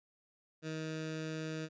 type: tone with notch filter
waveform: 15% pulse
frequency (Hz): 157.9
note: D#3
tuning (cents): +26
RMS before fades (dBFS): -40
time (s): 0.62-1.69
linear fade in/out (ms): 50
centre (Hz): 800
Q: 1.9
effects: resampled to 16000 Hz